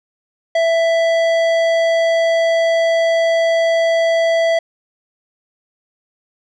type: tone with tanh clipping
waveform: sine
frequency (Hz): 662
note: E5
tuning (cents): +7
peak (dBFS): -14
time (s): 0.55-4.59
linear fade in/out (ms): 5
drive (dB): 14
effects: none